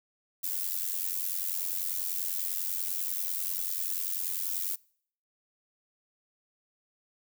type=noise with amplitude modulation; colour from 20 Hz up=violet; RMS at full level=-29 dBFS; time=0.43-4.76 s; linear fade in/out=10 ms; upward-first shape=sine; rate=90.2 Hz; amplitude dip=80%; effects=noise-tail reverb RT60 0.6 s tail -25 dB re dry